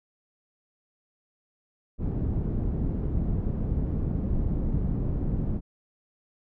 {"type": "low-pass noise", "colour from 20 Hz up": "pink", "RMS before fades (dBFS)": -27, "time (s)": [1.98, 5.61], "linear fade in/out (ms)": 50, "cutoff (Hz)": 240, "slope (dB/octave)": 12, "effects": []}